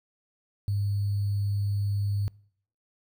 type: tone with sample-and-hold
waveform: sine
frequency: 101 Hz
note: G#2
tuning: 48 cents flat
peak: -24 dBFS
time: 0.68-2.28 s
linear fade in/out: 0 ms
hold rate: 4410 Hz
effects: noise-tail reverb RT60 0.6 s tail -25 dB re dry